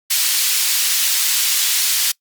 pink high-pass noise, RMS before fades -17 dBFS, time 0.1-2.12 s, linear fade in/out 10 ms, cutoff 3400 Hz, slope 12 dB/octave, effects noise-tail reverb RT60 0.1 s tail -23 dB re dry + Opus 48 kbps

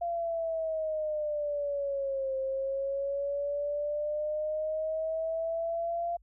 sine exponential two-way sweep, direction down then up, 691 to 530 to 691 Hz, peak -29 dBFS, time 0.01-6.17 s, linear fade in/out 10 ms, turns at 2.36 s, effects added 50 Hz sine -58 dBFS peak until 6.22 s

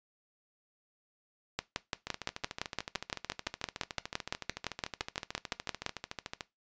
two click trains, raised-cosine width 0.2 ms, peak -14 / -20 dBFS, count 26 / 60, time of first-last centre 1.59-5.864 / 2.07-6.408 s, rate 5.85 / 13.6 Hz, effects noise-tail reverb RT60 0.2 s tail -18 dB re dry + resampled to 16000 Hz

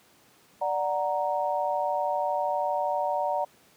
sine chord, D augmented, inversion none, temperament equal, 587.3 / 740 / 932.3 Hz, D5 / F#5 / A#5, 0 / 0 / 0 cents, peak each -29 dBFS, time 0.61-3.45 s, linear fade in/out 10 ms, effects pink hiss -59 dBFS RMS until 3.76 s + high-pass 150 Hz 12 dB/octave

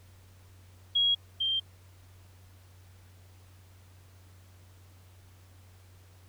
sine tone pair in turn, 3300 / 3167 Hz, G#7 / G7, -12 / +17 cents, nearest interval minor second, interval 71 cents, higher first, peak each -22 / -26 dBFS, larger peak first, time 0.95-1.15 / 1.4-1.6 s, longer neither, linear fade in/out 10 ms, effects added 92 Hz sine -53 dBFS peak until 6.28 s + pink hiss -62 dBFS RMS until 6.28 s

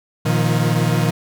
40% pulse chord, Bb suspended fourth, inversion none, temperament equal with one note detuned, 118.58 / 155.56 / 174.61 Hz, Bb2 / Eb3 / F3, +30 / 0 / 0 cents, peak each -18 / -18 / -21 dBFS, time 0.25-1.11 s, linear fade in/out 10 ms, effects none

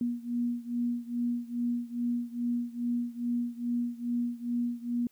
sine beating tone pair, 239 / 241.4 Hz, A#3 / B3, +43 / -39 cents, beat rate 2.4 Hz, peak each -31 / -33 dBFS, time 0.01-5.07 s, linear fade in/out 2 ms, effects white hiss -68 dBFS RMS until 5.11 s

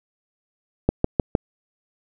click train, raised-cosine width 2 ms, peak -3 dBFS, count 4, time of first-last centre 0.89-1.352 s, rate 6.5 Hz, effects none

